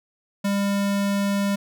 square tone, 200 Hz, G3, 35 cents sharp, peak -21 dBFS, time 0.44-1.56 s, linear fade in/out 10 ms, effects none

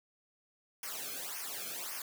white noise with flanger, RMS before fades -41 dBFS, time 0.83-2.02 s, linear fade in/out 2 ms, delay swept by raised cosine 0.25 to 1.08 ms, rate 1.8 Hz, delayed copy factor -1, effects none

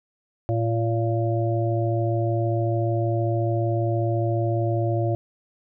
harmonic tone with a mistuned harmonic, 114.7 Hz, A#2, 28 cents flat, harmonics 1 / 3 / 5 / 6, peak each -22 / -27 / -29 / -30 dBFS, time 0.49-5.15 s, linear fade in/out 0 ms, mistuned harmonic 1, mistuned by -21 cents, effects none

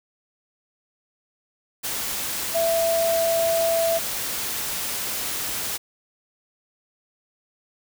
sine tone in noise, 665 Hz, E5, 15 cents sharp, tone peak -19 dBFS, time 2.54-3.99 s, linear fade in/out 20 ms, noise white, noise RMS -28 dBFS, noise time 1.83-5.78 s, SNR +6 dB, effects none

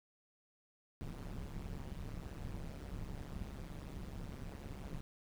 brown noise with amplitude modulation, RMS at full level -41 dBFS, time 1.01-5.01 s, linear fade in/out 0 ms, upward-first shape sine, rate 139 Hz, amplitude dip 100%, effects none

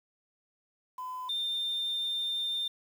sine tone pair in turn, 1012 / 3606 Hz, B5 / A7, +42 / +42 cents, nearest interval octave + minor seventh, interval 2200 cents, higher second, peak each -35 / -28 dBFS, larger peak second, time 0.98-1.29 / 1.29-2.68 s, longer second, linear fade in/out 5 ms, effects tanh soft clip ceiling -27 dBFS + 9-bit

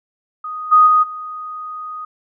sine tone with level steps, 1244.5 Hz, D#6, in tune, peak -24 / -6 / -9 / -26 dBFS, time 0.44-2.05 s, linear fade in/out 5 ms, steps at 0.71 / 0.86 / 1.02 s, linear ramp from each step 20 ms, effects none

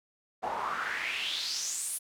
pink noise with band-pass filter sweep, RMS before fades -34 dBFS, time 0.42-1.99 s, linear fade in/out 20 ms, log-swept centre 720 to 11000 Hz, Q 4.6, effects none

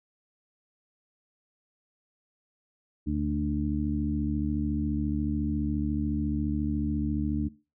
harmonic tone with a mistuned harmonic, 74.2 Hz, D2, 18 cents sharp, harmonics 1 / 2 / 3 / 4, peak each -31 / -34 / -31 / -30 dBFS, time 3.06-7.49 s, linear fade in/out 20 ms, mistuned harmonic 1, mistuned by +33 cents, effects noise-tail reverb RT60 0.3 s tail -19 dB re dry

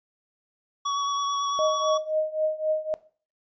square tone with vibrato, 1128 Hz, C#6, 30 cents sharp, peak -25 dBFS, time 0.85-1.98 s, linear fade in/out 10 ms, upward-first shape sine, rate 9.1 Hz, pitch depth 12 cents each way
sine tone with tremolo, 622.3 Hz, D#5, in tune, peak -19 dBFS, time 1.59-2.94 s, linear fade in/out 0 ms, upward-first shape triangle, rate 3.8 Hz, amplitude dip 90%
effects noise-tail reverb RT60 0.4 s tail -18 dB re dry + resampled to 16000 Hz

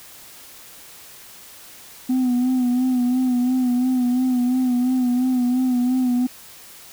sine tone with vibrato, 250.9 Hz, B3, 28 cents sharp, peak -14 dBFS, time 2.09-6.27 s, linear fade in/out 10 ms, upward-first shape sine, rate 2.9 Hz, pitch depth 48 cents each way, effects tanh soft clip ceiling -15 dBFS + white hiss -43 dBFS RMS until 6.92 s

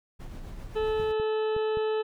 brown noise with tremolo, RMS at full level -38 dBFS, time 0.19-1.13 s, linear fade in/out 20 ms, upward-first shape triangle, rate 7.6 Hz, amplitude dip 40%
harmonic tone, 434.5 Hz, A4, 22 cents flat, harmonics 1 / 2 / 3 / 4 / 6 / 7 / 8 / 9, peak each -25 / -37 / -41 / -44 / -47 / -46 / -54 / -51 dBFS, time 0.75-2.03 s, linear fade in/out 20 ms
clicks, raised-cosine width 5 ms, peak -27 dBFS, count 4, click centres 1 / 1.199 / 1.565 / 1.772 s
effects none

